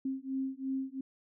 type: beating tone pair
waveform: sine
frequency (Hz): 264.9 / 267.8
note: C4 / C4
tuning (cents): +22 / +40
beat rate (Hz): 2.9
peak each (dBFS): -36 / -36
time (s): 0.05-1.01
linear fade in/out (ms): 5
effects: none